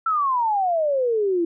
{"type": "exponential sweep", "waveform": "sine", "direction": "down", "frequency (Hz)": [1350, 329.6], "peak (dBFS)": -18, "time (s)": [0.06, 1.45], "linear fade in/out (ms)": 5, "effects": []}